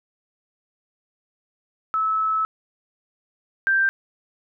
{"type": "tone pair in turn", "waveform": "sine", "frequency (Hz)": [1301, 1573.7], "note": ["E6", "G6"], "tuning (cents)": [-23, 6], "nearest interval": "minor third", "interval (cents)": 329, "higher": "second", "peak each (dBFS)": [-19, -16], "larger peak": "second", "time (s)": [[1.94, 2.45], [3.67, 3.89]], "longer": "first", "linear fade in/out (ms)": 0, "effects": []}